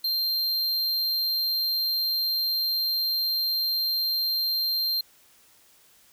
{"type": "tone", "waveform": "square", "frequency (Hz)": 4172, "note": "C8", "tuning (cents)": -6, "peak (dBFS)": -24, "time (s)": [0.04, 5.01], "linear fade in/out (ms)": 5, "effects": ["white hiss -58 dBFS RMS until 6.12 s"]}